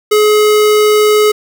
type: tone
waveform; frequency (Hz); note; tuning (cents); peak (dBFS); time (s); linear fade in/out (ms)
square; 423.5; G#4; +34; -7; 0.11-1.32; 10
effects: none

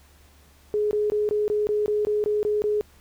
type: tone bursts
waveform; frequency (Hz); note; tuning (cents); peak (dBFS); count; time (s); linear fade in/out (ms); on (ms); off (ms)
sine; 420; G#4; +19; -20; 11; 0.74-2.81; 0; 170; 20
effects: added 72 Hz sine -54 dBFS peak until 3 s + pink hiss -57 dBFS RMS until 3 s

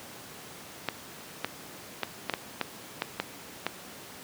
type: clicks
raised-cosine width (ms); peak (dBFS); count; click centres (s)
0.3; -11; 9; 0.887 / 1.446 / 2.033 / 2.297 / 2.338 / 2.613 / 3.021 / 3.2 / 3.666
effects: pink hiss -45 dBFS RMS until 4.23 s + high-pass 150 Hz 12 dB/octave

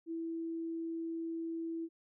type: tone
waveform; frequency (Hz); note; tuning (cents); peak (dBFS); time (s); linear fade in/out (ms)
sine; 329.6; E4; 0; -36; 0.06-1.89; 50
effects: none

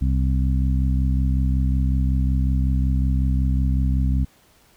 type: harmonic tone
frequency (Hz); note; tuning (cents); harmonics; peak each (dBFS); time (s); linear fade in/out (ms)
65.41; C2; 0; 1 / 2 / 3 / 4; -18 / -24 / -28 / -30; 0.01-4.25; 10
effects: pink hiss -56 dBFS RMS until 4.76 s

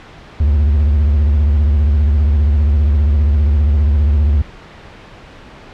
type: tone with vibrato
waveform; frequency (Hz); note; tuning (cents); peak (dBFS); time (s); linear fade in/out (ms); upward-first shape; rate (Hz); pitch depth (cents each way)
triangle; 73.1; D2; -7; -7; 0.4-4.42; 5; sine; 15; 130
effects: pink hiss -37 dBFS RMS until 5.73 s + low-pass 3000 Hz 12 dB/octave

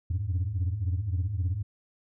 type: tone cluster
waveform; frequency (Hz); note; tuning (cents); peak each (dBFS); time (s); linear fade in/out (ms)
sine; 85.8 / 89.5 / 104.9; F2 / F2 / G#2; -30 / +43 / +18; -29; 0.1-1.63; 10
effects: tanh soft clip ceiling -22 dBFS

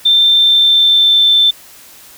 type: tone with pitch glide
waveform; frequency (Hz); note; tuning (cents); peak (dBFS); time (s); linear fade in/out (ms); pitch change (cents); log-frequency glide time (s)
sine; 3573 to 3544; A7 to A7; +26 to +12; -6; 0.05-1.51; 10; -14; 0.34-1.29
effects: white hiss -39 dBFS RMS until 2.17 s

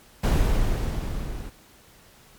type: noise with level ramp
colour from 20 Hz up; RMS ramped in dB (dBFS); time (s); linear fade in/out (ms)
brown; -17 to -34; 0.23-1.5; 10
effects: pink hiss -53 dBFS RMS until 2.38 s + MP3 96 kbps

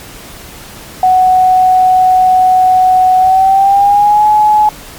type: tone with pitch glide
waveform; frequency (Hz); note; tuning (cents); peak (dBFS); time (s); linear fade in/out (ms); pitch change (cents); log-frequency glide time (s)
sine; 742 to 847.4; F#5 to G#5; +5 to +35; -4; 1.03-4.69; 2; +230; 3.18-4.26
effects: pink hiss -31 dBFS RMS until 4.98 s + MP3 96 kbps

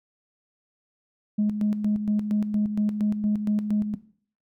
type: tone with tremolo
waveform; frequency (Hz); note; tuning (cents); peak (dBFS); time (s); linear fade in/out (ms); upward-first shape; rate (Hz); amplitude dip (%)
sine; 209.9; G#3; +19; -18; 1.38-3.95; 10; square; 4.3; 55
effects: noise-tail reverb RT60 0.5 s tail -17 dB re dry + tanh soft clip ceiling -16 dBFS

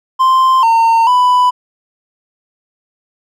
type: tone with pitch steps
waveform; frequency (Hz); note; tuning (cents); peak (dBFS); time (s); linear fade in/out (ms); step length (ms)
triangle; 1044 / 912 / 994; C6 / A#5 / B5; -4 / -38 / +11; -5; 0.19-1.51; 20; 440
effects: none

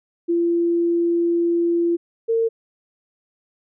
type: tone pair in turn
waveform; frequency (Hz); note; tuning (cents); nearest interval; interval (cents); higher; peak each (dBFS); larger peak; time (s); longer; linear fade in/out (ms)
sine; 341.2 / 455.4; F4 / A#4; -40 / -40; perfect fourth; 500; second; -16; neither; 0.28-1.97 / 2.28-2.49; first; 20
effects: none

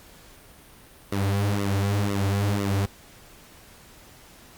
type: tone with flanger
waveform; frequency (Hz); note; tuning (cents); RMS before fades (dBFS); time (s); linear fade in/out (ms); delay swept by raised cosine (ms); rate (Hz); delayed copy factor
sawtooth; 100.2; G2; +38; -24; 1.12-2.86; 5; 1.2 to 6.8; 2; -1
effects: pink hiss -50 dBFS RMS until 4.57 s + Opus 48 kbps

